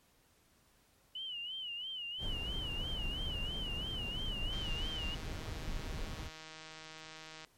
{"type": "tone with vibrato", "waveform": "sine", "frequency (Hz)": 2965, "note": "F#7", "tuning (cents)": 3, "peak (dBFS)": -39, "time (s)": [1.15, 5.15], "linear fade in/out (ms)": 5, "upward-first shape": "sine", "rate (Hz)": 3, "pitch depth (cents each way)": 110}
{"type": "noise", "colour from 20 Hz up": "brown", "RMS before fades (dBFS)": -40, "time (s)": [2.18, 6.3], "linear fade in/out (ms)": 50}
{"type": "click train", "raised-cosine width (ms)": 0.2, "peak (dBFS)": -32, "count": 462, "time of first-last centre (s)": [4.53, 7.448], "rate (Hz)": 158}
{"effects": ["pink hiss -69 dBFS RMS until 7.57 s", "MP3 64 kbps"]}